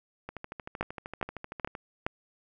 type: two click trains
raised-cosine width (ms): 0.5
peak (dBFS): -13 / -23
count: 4 / 20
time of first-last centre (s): 0.81-2.065 / 0.29-1.752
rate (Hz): 2.39 / 13
effects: none